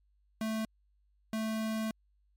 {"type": "tone bursts at uneven times", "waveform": "square", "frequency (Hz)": 220, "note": "A3", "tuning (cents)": 0, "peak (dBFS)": -32, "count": 2, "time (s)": [[0.41, 0.65], [1.33, 1.91]], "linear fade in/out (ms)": 2, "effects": ["added 50 Hz sine -67 dBFS peak until 2.36 s", "MP3 64 kbps"]}